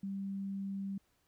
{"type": "tone", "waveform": "sine", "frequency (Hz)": 196, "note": "G3", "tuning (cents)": 0, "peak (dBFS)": -36, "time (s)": [0.03, 0.98], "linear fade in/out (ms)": 5, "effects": ["pink hiss -75 dBFS RMS until 1.27 s"]}